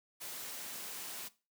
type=high-pass noise; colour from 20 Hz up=white; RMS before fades=-44 dBFS; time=0.2-1.29 s; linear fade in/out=20 ms; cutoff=160 Hz; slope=12 dB/octave; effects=noise-tail reverb RT60 0.3 s tail -18 dB re dry